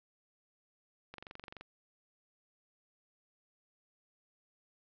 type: click train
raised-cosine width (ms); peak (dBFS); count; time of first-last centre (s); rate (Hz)
0.3; -30; 12; 1.14-1.61; 23.4
effects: low-pass 5000 Hz 12 dB/octave